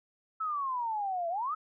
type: exponential two-way sweep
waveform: sine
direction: down then up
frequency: 1318.5 to 662 to 1318.5 Hz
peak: -30 dBFS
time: 0.4-1.55 s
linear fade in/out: 10 ms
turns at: 1.29 s
effects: none